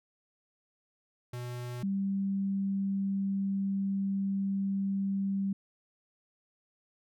square / sine tone pair in turn, 122.5 / 195.92 Hz, B2 / G3, -14 / -1 cents, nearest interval minor sixth, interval 813 cents, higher second, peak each -37 / -28 dBFS, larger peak second, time 1.33-1.83 / 1.83-5.53 s, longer second, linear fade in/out 5 ms, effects none

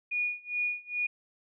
sine tone with tremolo, 2450 Hz, D#7, 27 cents flat, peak -26 dBFS, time 0.11-1.07 s, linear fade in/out 10 ms, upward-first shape sine, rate 2.4 Hz, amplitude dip 95%, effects none

